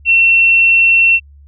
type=tone; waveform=sine; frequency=2710 Hz; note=E7; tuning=47 cents sharp; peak=-6 dBFS; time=0.05-1.2 s; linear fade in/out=50 ms; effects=added 71 Hz sine -38 dBFS peak until 1.47 s